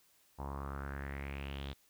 sawtooth tone with low-pass filter sweep, 69.3 Hz, C#2, in tune, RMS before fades -42 dBFS, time 0.38-1.74 s, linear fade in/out 20 ms, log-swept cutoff 900 to 3700 Hz, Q 4.9, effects white hiss -69 dBFS RMS until 1.89 s

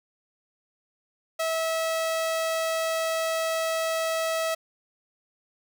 sawtooth tone, 649 Hz, E5, 27 cents flat, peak -21 dBFS, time 1.39-4.55 s, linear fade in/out 10 ms, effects none

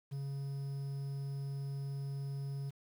triangle tone with quantisation, 138.59 Hz, C#3, in tune, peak -35 dBFS, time 0.11-2.71 s, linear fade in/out 20 ms, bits 10, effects none

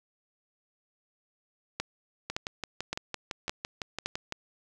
two click trains, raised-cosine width 0.2 ms, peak -13 / -16 dBFS, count 5 / 13, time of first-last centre 1.8-4.06 / 2.3-4.324 s, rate 1.77 / 5.93 Hz, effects none

